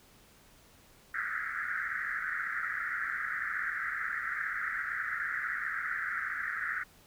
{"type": "band-pass noise", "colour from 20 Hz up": "white", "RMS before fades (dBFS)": -35, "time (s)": [1.14, 6.84], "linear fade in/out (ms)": 10, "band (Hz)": [1300, 2000], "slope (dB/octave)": 96, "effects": ["pink hiss -60 dBFS RMS until 7.06 s"]}